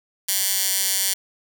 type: tone with high-pass filter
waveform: 15% pulse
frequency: 192.9 Hz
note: G3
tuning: 28 cents flat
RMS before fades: -22 dBFS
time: 0.28-1.14 s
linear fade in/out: 10 ms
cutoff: 5700 Hz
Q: 0.52
effects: none